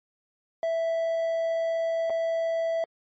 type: tone with dropouts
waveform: triangle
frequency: 659.3 Hz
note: E5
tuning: in tune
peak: -22 dBFS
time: 0.63-2.84 s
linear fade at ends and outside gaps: 1 ms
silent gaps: 2.098-2.103 s
effects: MP3 32 kbps